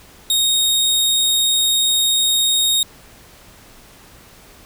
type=tone; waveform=sawtooth; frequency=3729 Hz; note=A#7; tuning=in tune; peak=-11 dBFS; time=0.3-2.83 s; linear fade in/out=2 ms; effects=pink hiss -45 dBFS RMS until 4.65 s